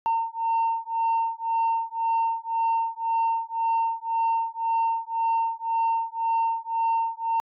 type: beating tone pair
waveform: sine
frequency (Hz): 910 / 911.9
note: A#5 / A#5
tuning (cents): -42 / -38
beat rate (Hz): 1.9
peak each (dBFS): -24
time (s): 0.06-7.4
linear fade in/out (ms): 0
effects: tanh soft clip ceiling -18 dBFS